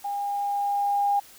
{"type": "tone with level ramp", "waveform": "sine", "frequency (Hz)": 809, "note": "G#5", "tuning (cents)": -46, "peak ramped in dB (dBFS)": [-27, -19], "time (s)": [0.04, 1.2], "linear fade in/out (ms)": 10, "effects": ["white hiss -50 dBFS RMS until 1.38 s"]}